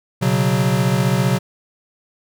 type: chord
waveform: square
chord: B suspended second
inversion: none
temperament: equal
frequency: 123.47 / 138.59 / 185 Hz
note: B2 / C#3 / F#3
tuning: 0 / 0 / 0 cents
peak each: -20 dBFS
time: 0.21-1.39 s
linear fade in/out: 20 ms
effects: none